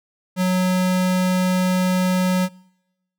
square tone, 183.8 Hz, F#3, 11 cents flat, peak -17 dBFS, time 0.36-2.49 s, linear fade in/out 50 ms, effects noise-tail reverb RT60 0.9 s tail -24 dB re dry

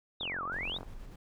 sine exponential two-way sweep, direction down then up, 3900 to 1084 to 3900 Hz, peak -34 dBFS, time 0.2-0.78 s, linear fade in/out 10 ms, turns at 0.44 s
click train, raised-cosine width 1 ms, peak -29 dBFS, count 29, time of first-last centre 0.21-0.831 s, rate 45.1 Hz
brown noise with tremolo, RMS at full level -44 dBFS, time 0.52-1.16 s, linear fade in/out 5 ms, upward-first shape square, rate 8.4 Hz, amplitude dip 30%
effects none

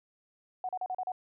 sine tone bursts, 740 Hz, F#5, in tune, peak -31 dBFS, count 6, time 0.64-1.119 s, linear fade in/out 2 ms, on 49 ms, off 37 ms, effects none

